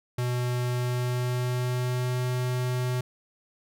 square tone with pitch glide, 123.47 to 125.41 Hz, B2 to B2, 0 to +27 cents, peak -26 dBFS, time 0.18-3.01 s, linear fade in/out 5 ms, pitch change +27 cents, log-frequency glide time 0.68-2.24 s, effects none

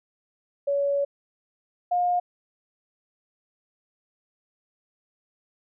sine tone pair in turn, 564 / 711.9 Hz, C#5 / F5, +30 / +33 cents, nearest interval major third, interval 403 cents, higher second, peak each -21 / -20 dBFS, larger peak second, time 0.67-1.05 / 1.91-2.2 s, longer first, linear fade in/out 10 ms, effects none

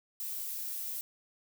violet noise, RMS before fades -38 dBFS, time 0.2-1.01 s, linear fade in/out 0 ms, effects none

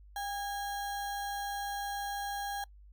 sine tone with sample-and-hold, 803 Hz, G5, 41 cents sharp, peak -34 dBFS, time 0.16-2.64 s, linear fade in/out 2 ms, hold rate 2450 Hz, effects noise-tail reverb RT60 0.1 s tail -25 dB re dry + added 50 Hz sine -52 dBFS peak until 2.92 s

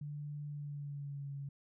sine tone with pitch glide, 146.83 to 139.96 Hz, D3 to C#3, 0 to +17 cents, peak -40 dBFS, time 0.01-1.49 s, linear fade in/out 5 ms, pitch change -83 cents, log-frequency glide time 0.47-1.32 s, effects none

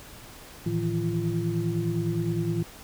sine tone cluster, 111.7 / 158.5 / 168.3 / 342.7 Hz, A2 / D#3 / E3 / F4, +27 / +32 / +36 / -33 cents, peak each -30 dBFS, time 0.66-2.63 s, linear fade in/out 5 ms, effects pink hiss -46 dBFS RMS until 2.83 s

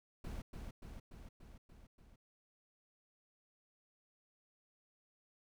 brown noise with echo, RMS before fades -44 dBFS, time 0.24-0.42 s, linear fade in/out 5 ms, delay 290 ms, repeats 6, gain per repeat -3 dB, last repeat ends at 2.16 s, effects none

